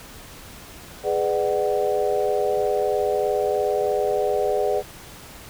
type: chord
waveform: sine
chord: G# half-diminished seventh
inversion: none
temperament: just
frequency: 415.3 / 498.4 / 598 / 747.5 Hz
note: G#4 / B4 / D5 / F#5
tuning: 0 / +16 / +31 / +17 cents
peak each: -23 / -25 / -25 / -27 dBFS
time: 1.03-4.83 s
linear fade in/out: 50 ms
effects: pink hiss -42 dBFS RMS until 5.49 s